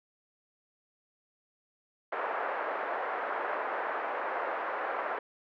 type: band-pass noise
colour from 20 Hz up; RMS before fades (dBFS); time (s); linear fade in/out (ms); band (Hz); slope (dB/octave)
pink; -34; 2.12-5.19; 5; 490 to 1700; 24
effects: none